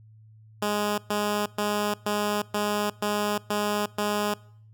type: tone bursts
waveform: 10% pulse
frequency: 207.7 Hz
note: G#3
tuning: in tune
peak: -16 dBFS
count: 8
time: 0.62-4.34 s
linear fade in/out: 5 ms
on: 360 ms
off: 120 ms
effects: noise-tail reverb RT60 0.6 s tail -23 dB re dry + added 109 Hz sine -49 dBFS peak until 4.73 s